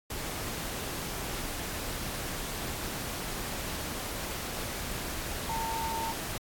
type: tone in noise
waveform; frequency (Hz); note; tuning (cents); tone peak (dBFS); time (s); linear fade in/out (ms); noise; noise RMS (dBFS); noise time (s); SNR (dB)
sine; 900; A5; +39; -32; 5.49-6.12; 5; pink; -36; 0.1-6.38; +1
effects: AAC 64 kbps